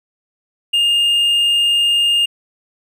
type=tone; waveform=triangle; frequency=2824 Hz; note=F7; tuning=19 cents sharp; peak=-10 dBFS; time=0.73-2.26 s; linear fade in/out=10 ms; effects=none